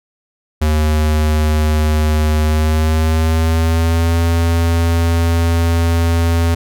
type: tone with pitch glide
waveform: square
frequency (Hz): 76.9 to 83.86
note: D#2 to E2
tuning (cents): -20 to +30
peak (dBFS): -12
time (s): 0.61-6.55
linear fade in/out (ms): 10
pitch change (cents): +150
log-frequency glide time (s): 2.41-4.18
effects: none